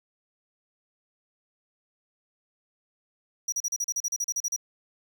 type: tone bursts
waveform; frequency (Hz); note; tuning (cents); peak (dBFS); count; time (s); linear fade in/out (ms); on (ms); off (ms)
square; 5800; F#8; -35; -26; 14; 3.48-4.563; 5; 43; 37
effects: none